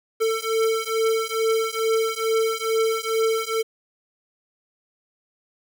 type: beating tone pair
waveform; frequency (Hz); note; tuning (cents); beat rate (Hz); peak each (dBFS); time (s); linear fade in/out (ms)
square; 445.5 / 447.8; A4 / A4; +22 / +30; 2.3; -24; 0.2-3.63; 20
effects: none